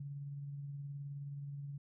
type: tone with tremolo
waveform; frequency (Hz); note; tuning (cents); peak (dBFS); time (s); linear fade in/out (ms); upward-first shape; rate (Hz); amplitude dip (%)
sine; 141.7; C#3; +38; -40; 0-1.78; 5; triangle; 19; 35
effects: none